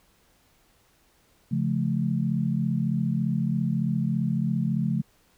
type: chord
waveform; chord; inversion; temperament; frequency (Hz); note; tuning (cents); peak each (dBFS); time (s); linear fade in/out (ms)
sine; Db augmented; none; just; 138.59 / 173.24 / 216.5; Db3 / F3 / A3; 0 / -14 / -28; -27; 1.51-5.02; 10
effects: pink hiss -63 dBFS RMS until 5.37 s